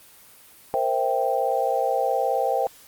sine chord, C dominant seventh, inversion third, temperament equal with one note detuned, 466.2 / 525.1 / 659.3 / 784 Hz, Bb4 / C5 / E5 / G5, 0 / +6 / 0 / 0 cents, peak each -28 / -25 / -27 / -24 dBFS, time 0.74-2.67 s, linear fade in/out 0 ms, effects white hiss -50 dBFS RMS until 2.87 s + Opus 32 kbps

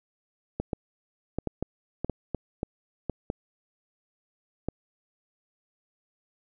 clicks, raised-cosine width 2 ms, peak -15 dBFS, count 12, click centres 0.6 / 0.732 / 1.386 / 1.473 / 1.626 / 2.046 / 2.097 / 2.347 / 2.631 / 3.097 / 3.301 / 4.686 s, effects none

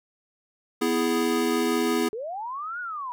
square chord, E major, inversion second, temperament equal with one note detuned, 248.1 / 329.6 / 415.3 Hz, B3 / E4 / G#4, +8 / 0 / 0 cents, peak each -27 dBFS, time 0.81-2.09 s, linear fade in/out 10 ms
sine linear two-way sweep, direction up then down, 410.5 to 1480 to 951 Hz, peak -30 dBFS, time 2.13-3.12 s, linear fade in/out 0 ms, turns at 2.8 s
effects none

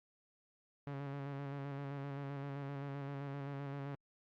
sawtooth tone with vibrato, 140 Hz, C#3, 18 cents sharp, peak -37 dBFS, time 0.87-3.95 s, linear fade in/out 0 ms, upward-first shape square, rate 7.7 Hz, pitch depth 27 cents each way, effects low-pass 2000 Hz 12 dB/octave + Opus 48 kbps

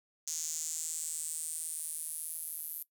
square tone with high-pass filter sweep, 79.3 Hz, D#2, 33 cents sharp, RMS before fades -39 dBFS, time 0.27-2.83 s, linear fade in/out 5 ms, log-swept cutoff 6500 to 12000 Hz, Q 5.3, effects noise-tail reverb RT60 0.1 s tail -18 dB re dry

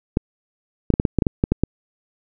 clicks, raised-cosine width 3 ms, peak -3 dBFS, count 11, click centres 0.171 / 0.903 / 0.939 / 0.999 / 1.052 / 1.187 / 1.222 / 1.268 / 1.439 / 1.52 / 1.636 s, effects none

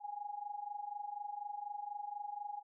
sine tone with amplitude modulation, 824 Hz, G#5, 14 cents flat, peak -37 dBFS, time 0-2.63 s, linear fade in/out 50 ms, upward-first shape sine, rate 24.1 Hz, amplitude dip 80%, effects none

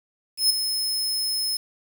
sawtooth tone with ADSR envelope, 5180 Hz, E8, 31 cents flat, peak -12 dBFS, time 0.37-1.57 s, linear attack 130 ms, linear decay 8 ms, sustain -9 dB, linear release 4 ms, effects 7-bit

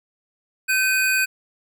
square tone pair together, 1539 / 2488 Hz, G6 / D#7, -32 / -1 cents, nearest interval minor sixth, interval 831 cents, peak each -21 dBFS, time 0.68-1.26 s, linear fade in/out 20 ms, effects none

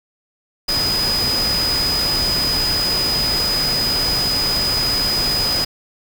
sine tone in noise, 4978 Hz, D#8, in tune, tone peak -17 dBFS, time 0.68-5.65 s, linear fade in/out 10 ms, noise pink, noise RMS -24 dBFS, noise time 0.68-5.65 s, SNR +4 dB, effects none

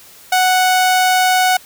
sawtooth tone, 740 Hz, F#5, in tune, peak -7 dBFS, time 0.32-1.57 s, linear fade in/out 5 ms, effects white hiss -42 dBFS RMS until 1.65 s

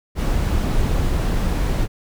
brown noise, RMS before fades -19 dBFS, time 0.15-1.88 s, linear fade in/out 50 ms, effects none

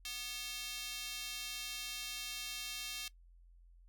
square tone with high-pass filter, 244.8 Hz, B3, 15 cents flat, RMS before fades -43 dBFS, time 0.05-3.08 s, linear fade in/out 2 ms, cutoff 3200 Hz, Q 1.4, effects noise-tail reverb RT60 0.1 s tail -19 dB re dry + added 43 Hz sine -58 dBFS peak until 3.88 s

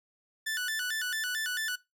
sawtooth tone with vibrato, 1615 Hz, G#6, 49 cents flat, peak -27 dBFS, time 0.46-1.76 s, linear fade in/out 10 ms, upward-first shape square, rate 4.5 Hz, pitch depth 150 cents each way, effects noise-tail reverb RT60 0.2 s tail -19 dB re dry

